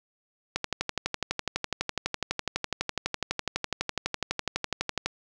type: click train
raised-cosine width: 0.2 ms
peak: -10 dBFS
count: 55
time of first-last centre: 0.56-5.06 s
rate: 12 Hz
effects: none